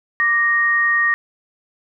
sine tone pair together, 1174.7 / 1864.7 Hz, D6 / A#6, 0 / 0 cents, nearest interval minor sixth, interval 800 cents, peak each -22 / -14 dBFS, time 0.2-1.14 s, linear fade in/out 0 ms, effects none

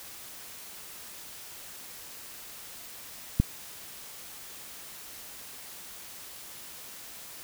click, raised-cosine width 5 ms, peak -8 dBFS, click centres 3.4 s, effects white hiss -45 dBFS RMS until 7.43 s

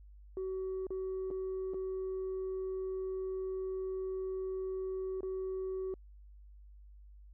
sine tone with dropouts, 377.5 Hz, F#4, 35 cents sharp, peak -33 dBFS, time 0.37-5.94 s, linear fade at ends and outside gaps 1 ms, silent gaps 0.868-0.905 / 1.304-1.311 / 1.736-1.743 / 5.207-5.231 s, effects tanh soft clip ceiling -33 dBFS + added 50 Hz sine -52 dBFS peak until 7.33 s

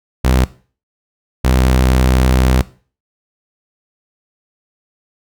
sawtooth tone pair in turn, 63.8 / 63.8 Hz, C2 / C2, -43 / -43 cents, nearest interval unison, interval 0 cents, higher neither, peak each -6 dBFS, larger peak neither, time 0.24-0.45 / 1.44-2.62 s, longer second, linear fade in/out 10 ms, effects noise-tail reverb RT60 0.4 s tail -18 dB re dry

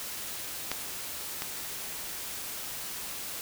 clicks, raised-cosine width 0.2 ms, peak -12 / -15 dBFS, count 2, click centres 0.716 / 1.421 s, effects white hiss -38 dBFS RMS until 3.41 s

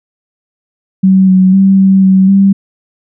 sine tone with pitch steps, 189.9 / 186.8 / 193.5 / 192.2 / 189.9 / 196 Hz, F#3 / F#3 / G3 / G3 / F#3 / G3, +45 / +17 / -22 / -34 / +45 / 0 cents, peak -3 dBFS, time 1.03-2.53 s, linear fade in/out 10 ms, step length 250 ms, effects none

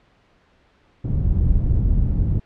pink low-pass noise, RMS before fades -18 dBFS, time 1.04-2.4 s, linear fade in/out 10 ms, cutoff 130 Hz, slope 12 dB/octave, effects pink hiss -58 dBFS RMS until 2.45 s + low-pass 3000 Hz 12 dB/octave

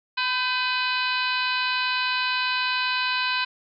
harmonic tone with a mistuned harmonic, 502 Hz, B4, 28 cents sharp, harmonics 2 / 3 / 4 / 5 / 6 / 7 / 8 / 9 / 10, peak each -28 / -28 / -38 / -28 / -32 / -40 / -30 / -38 / -42 dBFS, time 0.17-3.45 s, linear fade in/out 10 ms, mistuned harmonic 3, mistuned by +42 cents, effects none

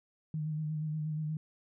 sine tone with vibrato, 154.2 Hz, D#3, 15 cents flat, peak -32 dBFS, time 0.34-1.37 s, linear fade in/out 2 ms, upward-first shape sine, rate 8.4 Hz, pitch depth 33 cents each way, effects none

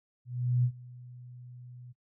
sine tone with ADSR envelope, 123.47 Hz, B2, in tune, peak -22 dBFS, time 0.25-1.93 s, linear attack 390 ms, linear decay 73 ms, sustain -23 dB, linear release 20 ms, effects noise-tail reverb RT60 0.1 s tail -20 dB re dry

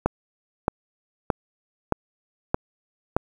click train, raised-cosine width 1 ms, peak -5 dBFS, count 6, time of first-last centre 0.06-3.166 s, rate 1.61 Hz, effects 7-bit

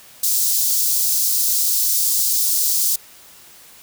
white high-pass noise, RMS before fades -18 dBFS, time 0.23-2.96 s, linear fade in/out 5 ms, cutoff 4700 Hz, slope 24 dB/octave, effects white hiss -45 dBFS RMS until 3.82 s

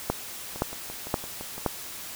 two click trains, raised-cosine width 1 ms, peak -9 / -24 dBFS, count 4 / 7, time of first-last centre 0.1-1.663 / 0.56-1.58 s, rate 1.92 / 5.88 Hz, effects white hiss -39 dBFS RMS until 2.15 s

